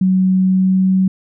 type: tone with pitch glide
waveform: sine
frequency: 187 to 188.52 Hz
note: F#3 to F#3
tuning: +19 to +33 cents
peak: -10 dBFS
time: 0.01-1.08 s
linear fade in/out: 5 ms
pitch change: +14 cents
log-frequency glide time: 0.31-0.93 s
effects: none